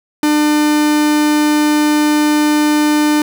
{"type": "tone", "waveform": "45% pulse", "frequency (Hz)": 300, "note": "D4", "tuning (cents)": 37, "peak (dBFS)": -10, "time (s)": [0.23, 3.22], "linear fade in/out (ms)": 2, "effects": []}